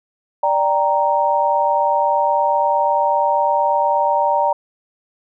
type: chord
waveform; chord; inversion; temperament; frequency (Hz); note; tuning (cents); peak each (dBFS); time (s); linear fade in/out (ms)
sine; G minor; second; equal; 587.3 / 784 / 932.3; D5 / G5 / Bb5; 0 / 0 / 0; -19 / -20 / -16; 0.43-4.53; 5
effects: none